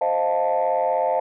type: chord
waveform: sine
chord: F dominant seventh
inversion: second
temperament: equal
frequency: 523.3 / 622.3 / 698.5 / 880 Hz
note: C5 / Eb5 / F5 / A5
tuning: 0 / 0 / 0 / 0 cents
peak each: -23 dBFS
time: 0.01-1.2 s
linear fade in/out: 5 ms
effects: tanh soft clip ceiling -12 dBFS